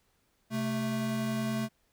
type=tone pair together; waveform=square; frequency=130 / 220.4 Hz; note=C3 / A3; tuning=-11 / +3 cents; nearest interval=major sixth; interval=914 cents; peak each=-37 / -31 dBFS; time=0.5-1.69 s; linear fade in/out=50 ms; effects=pink hiss -72 dBFS RMS until 1.92 s